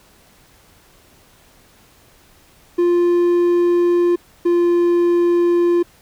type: tone pair in turn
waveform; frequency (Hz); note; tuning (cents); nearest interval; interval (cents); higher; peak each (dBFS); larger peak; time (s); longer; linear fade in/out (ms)
triangle; 349.2 / 347.2; F4 / F4; 0 / -10; unison; 10; first; -10; neither; 2.78-4.16 / 4.45-5.83; neither; 10
effects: pink hiss -51 dBFS RMS until 6.01 s